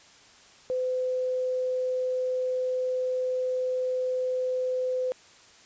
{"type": "tone", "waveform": "sine", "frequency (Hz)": 509, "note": "C5", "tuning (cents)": -48, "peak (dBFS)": -25, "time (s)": [0.7, 5.12], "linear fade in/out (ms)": 0, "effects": ["white hiss -54 dBFS RMS until 5.65 s", "resampled to 16000 Hz"]}